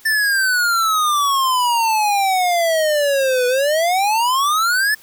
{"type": "exponential two-way sweep", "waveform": "square", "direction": "down then up", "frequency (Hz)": [1787, 490, 1767], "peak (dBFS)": -15, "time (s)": [0.05, 4.95], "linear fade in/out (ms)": 10, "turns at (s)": 3.47, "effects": ["white hiss -47 dBFS RMS until 5.02 s"]}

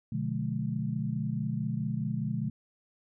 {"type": "chord", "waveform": "sine", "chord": "B diminished seventh", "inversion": "none", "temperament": "just", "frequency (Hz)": [123.47, 148.16, 177.8, 213.4], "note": ["B2", "D3", "F3", "Ab3"], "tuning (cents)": [0, 16, 31, 47], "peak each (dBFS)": [-34, -34, -37, -34], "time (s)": [0.12, 2.5], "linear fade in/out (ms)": 5, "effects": []}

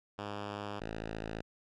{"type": "tone pair in turn", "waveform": "5% pulse", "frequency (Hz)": [102.7, 54.58], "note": ["G#2", "A1"], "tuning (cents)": [-19, -13], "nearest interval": "major seventh", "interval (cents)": 1094, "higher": "first", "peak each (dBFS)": -27, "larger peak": "neither", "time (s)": [[0.18, 0.8], [0.8, 1.42]], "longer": "neither", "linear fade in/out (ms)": 10, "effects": ["low-pass 4000 Hz 12 dB/octave"]}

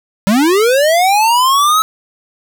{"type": "linear sweep", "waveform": "square", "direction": "up", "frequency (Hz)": [185.7, 1300], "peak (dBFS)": -9, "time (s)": [0.27, 1.82], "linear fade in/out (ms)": 0, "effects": []}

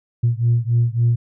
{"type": "beating tone pair", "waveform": "sine", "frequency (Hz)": [116.54, 120.14], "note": ["A#2", "B2"], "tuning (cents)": [0, -47], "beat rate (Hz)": 3.6, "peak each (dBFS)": [-16, -17], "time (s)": [0.23, 1.16], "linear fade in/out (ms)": 10, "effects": ["tanh soft clip ceiling -9 dBFS"]}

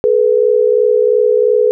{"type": "tone pair together", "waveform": "sine", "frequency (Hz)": [427.1, 490], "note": ["G#4", "B4"], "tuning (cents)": [48, -14], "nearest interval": "major second", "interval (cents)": 238, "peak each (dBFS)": -11, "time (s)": [0.04, 1.71], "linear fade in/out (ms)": 0, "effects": []}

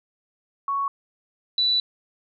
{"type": "tone pair in turn", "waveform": "sine", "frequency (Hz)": [1112, 3963], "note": ["C#6", "B7"], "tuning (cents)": [5, 5], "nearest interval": "octave + minor seventh", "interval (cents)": 2200, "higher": "second", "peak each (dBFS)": [-22, -18], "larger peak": "second", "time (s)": [[0.68, 0.88], [1.58, 1.8]], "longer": "second", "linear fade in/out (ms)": 2, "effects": []}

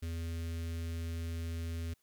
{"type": "tone with notch filter", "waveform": "square", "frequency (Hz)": 83, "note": "E2", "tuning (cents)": 12, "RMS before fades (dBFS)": -38, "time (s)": [0.02, 1.94], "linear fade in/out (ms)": 10, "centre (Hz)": 850, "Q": 0.61, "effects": ["white hiss -75 dBFS RMS until 2.02 s"]}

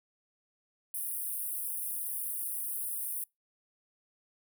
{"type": "high-pass noise", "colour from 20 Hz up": "pink", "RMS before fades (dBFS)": -36, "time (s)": [0.94, 3.24], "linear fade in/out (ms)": 2, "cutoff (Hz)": 9200, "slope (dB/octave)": 96, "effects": ["noise-tail reverb RT60 0.2 s tail -26 dB re dry"]}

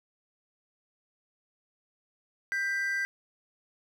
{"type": "tone pair together", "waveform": "triangle", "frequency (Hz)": [1575, 1977.2], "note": ["G6", "B6"], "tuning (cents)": [8, 1], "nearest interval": "major third", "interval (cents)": 393, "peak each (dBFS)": [-28, -30], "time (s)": [2.52, 3.05], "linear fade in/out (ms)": 0, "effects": []}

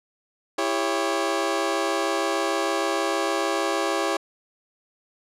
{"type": "chord", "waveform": "20% pulse", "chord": "C# diminished", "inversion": "first", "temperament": "just", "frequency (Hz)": [332.6, 399.1, 554.4], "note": ["E4", "G4", "C#5"], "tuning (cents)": [16, 31, 0], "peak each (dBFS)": -22, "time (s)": [0.58, 4.17], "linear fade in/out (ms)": 5, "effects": ["low-pass 9000 Hz 12 dB/octave"]}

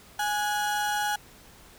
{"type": "tone pair together", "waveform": "35% pulse", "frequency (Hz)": [831.4, 1461], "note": ["G#5", "F#6"], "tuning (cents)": [2, -22], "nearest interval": "minor seventh", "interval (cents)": 976, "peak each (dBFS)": [-25, -30], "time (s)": [0.19, 1.16], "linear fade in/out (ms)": 5, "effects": ["pink hiss -52 dBFS RMS until 1.78 s"]}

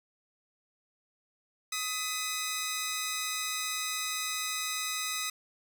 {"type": "tone pair together", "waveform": "10% pulse", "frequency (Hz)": [1260.7, 2006], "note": ["D#6", "B6"], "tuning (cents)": [22, 26], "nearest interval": "minor sixth", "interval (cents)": 804, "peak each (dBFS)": -26, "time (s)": [1.72, 5.3], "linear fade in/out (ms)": 5, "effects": []}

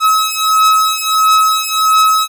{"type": "beating tone pair", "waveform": "45% pulse", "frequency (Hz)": [1283, 1284.5], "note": ["E6", "E6"], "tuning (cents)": [-47, -45], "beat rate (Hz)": 1.5, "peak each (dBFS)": -12, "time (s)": [0, 2.28], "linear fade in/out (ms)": 50, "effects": []}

